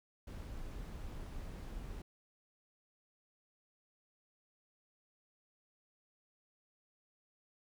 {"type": "noise", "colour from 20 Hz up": "brown", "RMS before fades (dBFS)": -45, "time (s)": [0.27, 2.02], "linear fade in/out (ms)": 5, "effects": []}